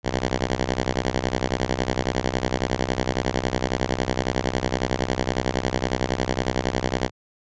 5% pulse ring-modulated tone, 63.7 Hz, C2, 46 cents flat, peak -8 dBFS, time 0.03-7.11 s, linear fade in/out 50 ms, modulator 101 Hz, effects resampled to 16000 Hz

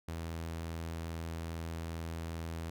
sawtooth tone, 82.41 Hz, E2, in tune, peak -34 dBFS, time 0.08-2.7 s, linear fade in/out 5 ms, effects none

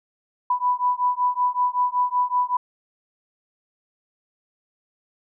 sine beating tone pair, 987.8 / 993.1 Hz, B5 / B5, 0 / +9 cents, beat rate 5.3 Hz, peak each -22 dBFS, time 0.5-2.57 s, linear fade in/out 5 ms, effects none

